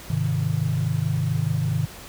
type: chord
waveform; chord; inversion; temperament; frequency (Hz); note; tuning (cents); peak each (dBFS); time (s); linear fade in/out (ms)
sine; Ab major; none; equal; 103.83 / 130.81 / 155.56; Ab2 / C3 / Eb3; 0 / 0 / 0; -26 / -25 / -24; 0.1-1.86; 5
effects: pink hiss -41 dBFS RMS until 2.08 s